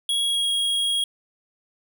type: tone with pitch glide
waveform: square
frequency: 3322 to 3288 Hz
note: G#7 to G#7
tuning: 0 to -18 cents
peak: -21 dBFS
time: 0.09-1.04 s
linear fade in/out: 2 ms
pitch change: -18 cents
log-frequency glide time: 0.21-0.49 s
effects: none